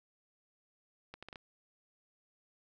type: accelerating click train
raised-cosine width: 0.3 ms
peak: -30 dBFS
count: 5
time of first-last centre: 1.14-1.358 s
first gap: 86 ms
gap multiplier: 0.7
effects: none